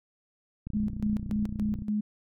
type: click train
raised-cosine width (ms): 5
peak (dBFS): -24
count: 36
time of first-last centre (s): 0.67-1.821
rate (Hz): 30.4
type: tone with tremolo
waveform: sine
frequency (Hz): 210.4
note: G#3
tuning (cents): +23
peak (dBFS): -25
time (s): 0.74-2.01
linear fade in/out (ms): 10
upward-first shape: square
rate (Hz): 3.5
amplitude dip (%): 75
effects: none